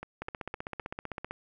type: two click trains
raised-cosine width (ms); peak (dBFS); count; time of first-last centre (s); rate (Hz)
0.5; -21 / -24; 18 / 4; 0.22-1.31 / 0.03-0.799; 15.6 / 3.9
effects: none